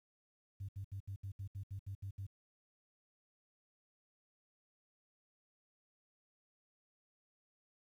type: tone bursts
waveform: sine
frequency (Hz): 98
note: G2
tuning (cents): 0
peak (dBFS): -40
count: 11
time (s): 0.6-2.268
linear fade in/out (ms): 10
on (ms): 88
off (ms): 70
effects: tanh soft clip ceiling -36 dBFS + 12-bit